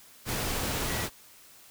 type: tone in noise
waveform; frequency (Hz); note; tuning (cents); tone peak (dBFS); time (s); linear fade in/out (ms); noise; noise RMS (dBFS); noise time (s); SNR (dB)
sine; 1932; B6; -39; -39; 0.86-1.08; 50; pink; -31; 0.25-1.1; -11
effects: white hiss -54 dBFS RMS until 1.7 s